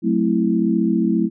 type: chord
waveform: sine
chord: F# half-diminished seventh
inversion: none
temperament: equal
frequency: 185 / 220 / 261.6 / 329.6 Hz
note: F#3 / A3 / C4 / E4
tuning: 0 / 0 / 0 / 0 cents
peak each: -21 / -19 / -24 / -20 dBFS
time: 0.02-1.3 s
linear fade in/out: 50 ms
effects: none